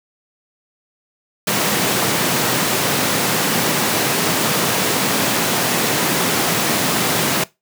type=high-pass noise; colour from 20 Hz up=pink; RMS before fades=-18 dBFS; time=1.47-7.44 s; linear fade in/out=5 ms; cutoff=140 Hz; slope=24 dB/octave; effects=noise-tail reverb RT60 0.2 s tail -20 dB re dry